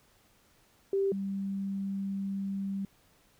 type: tone pair in turn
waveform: sine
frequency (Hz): 392 / 196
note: G4 / G3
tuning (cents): 0 / 0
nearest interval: octave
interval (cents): 1200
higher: first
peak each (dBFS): -25 / -31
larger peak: first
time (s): 0.93-1.12 / 1.12-2.85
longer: second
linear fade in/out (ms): 2
effects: pink hiss -65 dBFS RMS until 3.39 s